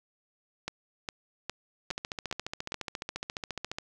two click trains, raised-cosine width 0.2 ms, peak -16 / -17 dBFS, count 6 / 28, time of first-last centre 0.68-2.721 / 1.91-3.785 s, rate 2.45 / 14.4 Hz, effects none

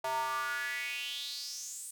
square tone with high-pass filter sweep, 130.81 Hz, C3, in tune, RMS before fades -37 dBFS, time 0.04-1.91 s, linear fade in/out 5 ms, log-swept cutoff 760 to 9000 Hz, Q 5.6, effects none

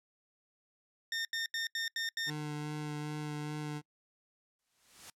20% pulse tone bursts, 1821 Hz, A#6, 41 cents flat, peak -28 dBFS, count 6, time 1.12-2.3 s, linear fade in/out 2 ms, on 130 ms, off 80 ms
25% pulse tone with vibrato, 150.1 Hz, D3, 38 cents sharp, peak -33 dBFS, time 2.26-3.82 s, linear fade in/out 50 ms, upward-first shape sine, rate 2.5 Hz, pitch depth 13 cents each way
white noise with exponential growth, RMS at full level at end -46 dBFS, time 4.59-5.1 s, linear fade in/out 2 ms, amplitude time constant 110 ms
effects noise-tail reverb RT60 0.1 s tail -25 dB re dry + low-pass 10000 Hz 12 dB/octave

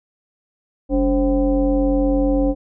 sine tone with frequency modulation, 286.4 Hz, D4, 43 cents flat, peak -14 dBFS, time 0.89-2.55 s, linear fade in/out 50 ms, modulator 242 Hz, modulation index 1.1, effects none

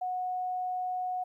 sine tone, 733 Hz, F#5, 16 cents flat, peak -30 dBFS, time 0.01-1.24 s, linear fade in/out 10 ms, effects 12-bit

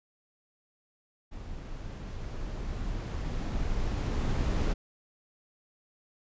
brown noise with level ramp, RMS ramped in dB -41 to -26 dBFS, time 1.31-4.74 s, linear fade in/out 20 ms, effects resampled to 16000 Hz

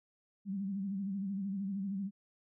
sine tone with vibrato, 196 Hz, G3, in tune, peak -34 dBFS, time 0.45-2.11 s, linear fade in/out 50 ms, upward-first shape sine, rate 13 Hz, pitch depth 72 cents each way, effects none

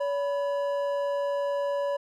triangle tone pair together, 567.7 / 987.8 Hz, C#5 / B5, +41 / 0 cents, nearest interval minor seventh, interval 959 cents, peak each -24 / -33 dBFS, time 0-1.97 s, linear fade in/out 10 ms, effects none

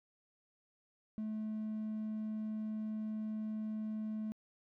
triangle tone, 216.2 Hz, A3, 30 cents flat, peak -34 dBFS, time 1.18-4.32 s, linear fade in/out 0 ms, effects tanh soft clip ceiling -31 dBFS

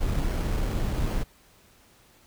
brown noise with sample-and-hold, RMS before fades -26 dBFS, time 0-1.24 s, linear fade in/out 20 ms, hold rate 3675 Hz, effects pink hiss -58 dBFS RMS until 2.26 s

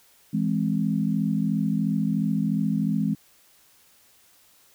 sine chord, E augmented, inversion none, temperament equal, 164.81 / 207.7 / 261.6 Hz, E3 / G#3 / B#3, 0 / 0 / 0 cents, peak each -26 / -24 / -28 dBFS, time 0.33-3.15 s, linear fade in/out 10 ms, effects white hiss -58 dBFS RMS until 4.74 s

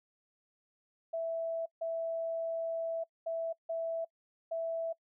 sine tone bursts at uneven times, 659.3 Hz, E5, in tune, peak -32 dBFS, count 5, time 1.13-1.66 / 1.81-3.04 / 3.26-3.53 / 3.69-4.05 / 4.51-4.93 s, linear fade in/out 10 ms, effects noise-tail reverb RT60 0.1 s tail -25 dB re dry

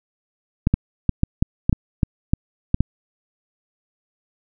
clicks, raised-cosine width 5 ms, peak -3 dBFS, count 11, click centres 0.671 / 0.74 / 1.093 / 1.234 / 1.425 / 1.695 / 1.728 / 2.032 / 2.335 / 2.744 / 2.806 s, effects none

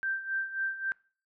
sine tone with tremolo, 1568 Hz, G6, in tune, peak -27 dBFS, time 0.03-0.92 s, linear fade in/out 0 ms, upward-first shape sine, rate 3.7 Hz, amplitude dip 75%, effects noise-tail reverb RT60 0.4 s tail -23 dB re dry

